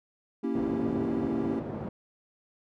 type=chord; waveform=triangle; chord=A# diminished seventh; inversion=none; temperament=equal; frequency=233.1 / 277.2 / 329.6 / 392 Hz; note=A#3 / C#4 / E4 / G4; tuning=0 / 0 / 0 / 0 cents; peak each=-30 / -30 / -32 / -33 dBFS; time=0.43-1.6 s; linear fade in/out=10 ms
type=band-pass noise; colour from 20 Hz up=pink; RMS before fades=-36 dBFS; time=0.55-1.89 s; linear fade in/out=5 ms; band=120 to 590 Hz; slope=12 dB/octave
effects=none